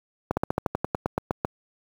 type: slowing click train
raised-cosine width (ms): 1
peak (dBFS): -9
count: 13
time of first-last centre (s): 0.31-1.449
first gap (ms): 60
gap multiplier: 1.08
effects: high-pass 60 Hz 12 dB/octave + 7-bit